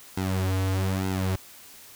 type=tone with flanger; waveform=sawtooth; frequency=94.6 Hz; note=F#2; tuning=39 cents sharp; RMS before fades=-26 dBFS; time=0.17-1.36 s; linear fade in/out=5 ms; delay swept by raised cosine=1.7 to 5.6 ms; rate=1.1 Hz; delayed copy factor=-0.9; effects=white hiss -48 dBFS RMS until 1.95 s